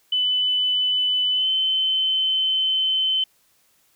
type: tone with pitch glide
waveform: sine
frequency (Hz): 3002 to 3065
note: F#7 to G7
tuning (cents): +24 to -40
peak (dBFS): -18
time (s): 0.12-3.24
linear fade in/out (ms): 5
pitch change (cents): +36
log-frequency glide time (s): 1.34-1.48
effects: white hiss -62 dBFS RMS until 3.95 s